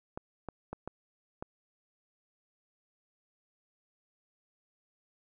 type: clicks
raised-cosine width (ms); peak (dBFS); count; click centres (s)
1; -24; 5; 0.175 / 0.487 / 0.73 / 0.876 / 1.425
effects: none